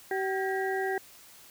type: harmonic tone with a mistuned harmonic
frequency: 383 Hz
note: G4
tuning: 40 cents flat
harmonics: 1 / 2 / 4 / 5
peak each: -30 / -33 / -36 / -37 dBFS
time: 0.11-0.98 s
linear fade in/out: 2 ms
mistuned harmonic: 4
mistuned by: +87 cents
effects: white hiss -53 dBFS RMS until 1.5 s